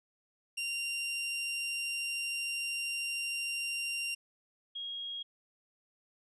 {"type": "tone pair in turn", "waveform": ["sawtooth", "sine"], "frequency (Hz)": [2773, 3278], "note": ["F7", "G#7"], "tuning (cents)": [-13, -23], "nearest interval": "minor third", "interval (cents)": 290, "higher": "second", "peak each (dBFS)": [-30, -37], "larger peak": "first", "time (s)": [[0.57, 4.15], [4.75, 5.23]], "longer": "first", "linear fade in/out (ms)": 10, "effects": ["resampled to 24000 Hz"]}